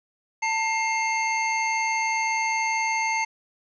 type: tone pair together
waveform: square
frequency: 893 / 2124 Hz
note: A5 / C7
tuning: +25 / +25 cents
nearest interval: octave + minor third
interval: 1500 cents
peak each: -26 dBFS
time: 0.42-3.25 s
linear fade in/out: 10 ms
effects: resampled to 16000 Hz + 9-bit